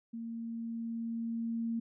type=tone with level ramp; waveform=sine; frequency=229.7 Hz; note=A#3; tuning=25 cents flat; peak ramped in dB=-38 to -31 dBFS; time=0.13-1.8 s; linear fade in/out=10 ms; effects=none